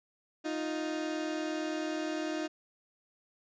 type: tone pair together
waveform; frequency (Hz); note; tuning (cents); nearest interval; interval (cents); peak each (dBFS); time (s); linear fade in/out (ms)
30% pulse; 311.1 / 351.4; D#4 / F4; 0 / +11; major second; 211; -31 / -36; 0.44-2.48; 20
effects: resampled to 16000 Hz